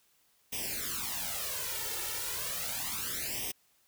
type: noise with flanger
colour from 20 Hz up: white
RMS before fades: -36 dBFS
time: 0.52-3.52 s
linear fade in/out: 10 ms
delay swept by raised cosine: 0.35 to 2.25 ms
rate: 0.34 Hz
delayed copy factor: +1
effects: white hiss -69 dBFS RMS until 3.87 s

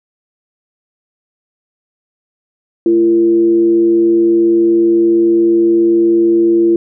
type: tone with frequency modulation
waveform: sine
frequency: 340.7 Hz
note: F4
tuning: 43 cents flat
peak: -7 dBFS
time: 2.86-6.76 s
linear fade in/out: 2 ms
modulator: 123 Hz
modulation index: 0.31
effects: none

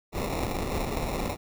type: noise with sample-and-hold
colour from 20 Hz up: pink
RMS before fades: -30 dBFS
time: 0.12-1.37 s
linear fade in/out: 50 ms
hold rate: 1575 Hz
effects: none

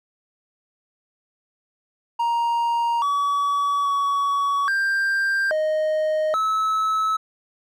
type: tone with pitch steps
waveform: triangle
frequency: 937 / 1138 / 1127 / 1585 / 621 / 1298 Hz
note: A#5 / C#6 / C#6 / G6 / D#5 / E6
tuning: +9 / +45 / +28 / +19 / -3 / -27 cents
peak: -17 dBFS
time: 2.19-7.17 s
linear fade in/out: 10 ms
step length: 830 ms
effects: none

